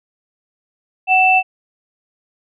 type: tone pair together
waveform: sine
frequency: 750 / 2657 Hz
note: F#5 / E7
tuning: +23 / +13 cents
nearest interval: octave + minor seventh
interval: 2190 cents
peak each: -12 dBFS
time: 1.07-1.43 s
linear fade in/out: 50 ms
effects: none